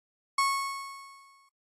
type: tone with exponential decay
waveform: 35% pulse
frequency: 1100 Hz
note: C#6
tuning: 14 cents flat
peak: -20 dBFS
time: 0.38-1.49 s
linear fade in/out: 5 ms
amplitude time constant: 240 ms
effects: AAC 32 kbps